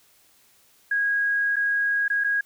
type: tone with dropouts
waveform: sine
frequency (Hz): 1644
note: G#6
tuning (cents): -18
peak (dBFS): -20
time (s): 0.91-2.41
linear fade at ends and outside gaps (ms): 5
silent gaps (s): 1.559-1.565 / 2.081-2.1 / 2.239-2.244
effects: white hiss -59 dBFS RMS until 2.45 s